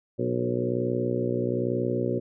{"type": "harmonic tone with a mistuned harmonic", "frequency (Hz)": 61.1, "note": "B1", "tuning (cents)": -18, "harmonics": [2, 3, 4, 5, 6, 7, 8, 9], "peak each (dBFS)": [-31, -36, -31, -35, -29, -35, -33, -34], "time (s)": [0.18, 2.2], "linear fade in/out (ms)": 20, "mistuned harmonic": 8, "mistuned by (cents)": -19, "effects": []}